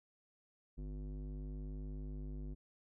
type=tone with low-pass filter; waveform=square; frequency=50.2 Hz; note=G1; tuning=42 cents sharp; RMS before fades=-44 dBFS; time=0.77-2.55 s; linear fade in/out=20 ms; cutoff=290 Hz; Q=1.5; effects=none